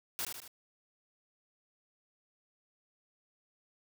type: noise with echo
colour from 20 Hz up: white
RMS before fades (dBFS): -36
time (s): 0.19-0.25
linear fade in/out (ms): 0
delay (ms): 76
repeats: 3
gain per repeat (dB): -5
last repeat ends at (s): 0.478
effects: none